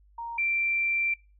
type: tone pair in turn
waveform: sine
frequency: 932.3 / 2354 Hz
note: A#5 / D7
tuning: 0 / +3 cents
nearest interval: octave + major third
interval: 1603 cents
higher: second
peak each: -33 / -24 dBFS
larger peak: second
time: 0.18-0.38 / 0.38-1.14 s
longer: second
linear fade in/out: 5 ms
effects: noise-tail reverb RT60 0.3 s tail -24 dB re dry + added 50 Hz sine -56 dBFS peak until 1.39 s